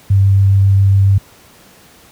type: tone with vibrato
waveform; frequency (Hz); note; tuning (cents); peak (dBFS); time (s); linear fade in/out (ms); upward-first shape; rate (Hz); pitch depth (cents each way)
sine; 98; G2; 0; -6; 0.1-1.18; 5; triangle; 7.3; 9
effects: pink hiss -44 dBFS RMS until 2.11 s + high-pass 60 Hz 12 dB/octave